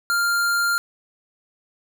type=tone; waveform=square; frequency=1396.9 Hz; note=F6; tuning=in tune; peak=-19 dBFS; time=0.1-0.78 s; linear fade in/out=0 ms; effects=none